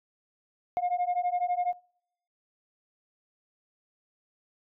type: beating tone pair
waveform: sine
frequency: 708 / 720 Hz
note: F5 / F#5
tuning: +23 / -47 cents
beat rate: 12 Hz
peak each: -27 dBFS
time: 0.77-1.73 s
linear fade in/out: 0 ms
effects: noise-tail reverb RT60 0.7 s tail -25 dB re dry + tanh soft clip ceiling -22 dBFS